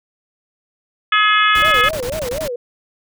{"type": "harmonic tone", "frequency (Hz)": 423.4, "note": "G#4", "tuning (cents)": 33, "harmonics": [3, 4, 5, 6, 7, 8], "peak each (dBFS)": [-14, -17, -20, -21, -23, -21], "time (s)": [1.12, 1.89], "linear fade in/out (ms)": 5}
{"type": "noise bursts", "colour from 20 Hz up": "pink", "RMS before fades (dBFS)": -27, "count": 10, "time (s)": [1.55, 2.479], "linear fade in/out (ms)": 2, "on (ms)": 74, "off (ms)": 21}
{"type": "tone with vibrato", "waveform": "sine", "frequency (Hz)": 554.4, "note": "C#5", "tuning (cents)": 0, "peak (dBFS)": -21, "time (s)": [1.62, 2.56], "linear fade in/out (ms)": 5, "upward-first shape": "sine", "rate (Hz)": 4.1, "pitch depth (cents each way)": 250}
{"effects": []}